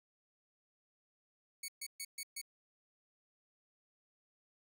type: tone bursts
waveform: 10% pulse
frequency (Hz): 2228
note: C#7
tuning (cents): +8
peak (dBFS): -32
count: 5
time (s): 1.63-2.415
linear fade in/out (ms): 5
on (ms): 53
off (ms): 130
effects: none